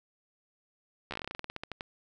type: slowing click train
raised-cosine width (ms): 0.3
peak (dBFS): -21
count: 18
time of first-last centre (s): 1.11-1.809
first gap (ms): 13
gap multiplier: 1.13
effects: none